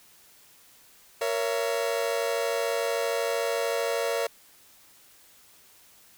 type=chord; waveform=40% pulse; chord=A# diminished; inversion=none; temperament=just; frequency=466.2 / 559.4 / 671.3 Hz; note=A#4 / C#5 / E5; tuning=0 / +16 / +31 cents; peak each=-28 / -29 / -31 dBFS; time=1.21-4.27 s; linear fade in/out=5 ms; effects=white hiss -56 dBFS RMS until 6.17 s